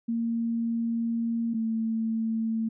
sine tone pair in turn, 230.8 / 224.1 Hz, A#3 / A3, -17 / +32 cents, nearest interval minor second, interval 51 cents, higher first, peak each -25 dBFS, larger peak neither, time 0.08-1.54 / 1.54-2.69 s, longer first, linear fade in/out 10 ms, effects none

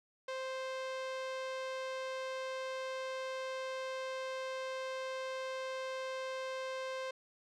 sawtooth tone, 523.3 Hz, C5, in tune, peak -34 dBFS, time 0.28-7.11 s, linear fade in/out 5 ms, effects low-pass 5000 Hz 12 dB/octave

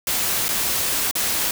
white noise with dropouts, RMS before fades -22 dBFS, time 0.07-1.51 s, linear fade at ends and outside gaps 2 ms, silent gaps 0.483-0.489 / 1.112-1.153 s, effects none

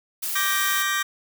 blue noise, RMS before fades -28 dBFS, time 0.22-0.83 s, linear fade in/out 10 ms
sawtooth chord, G minor, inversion second, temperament just, 1176 / 1568 / 1881.6 Hz, D6 / G6 / Bb6, +2 / 0 / +16 cents, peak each -23 / -22 / -23 dBFS, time 0.35-1.03 s, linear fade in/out 10 ms
effects none

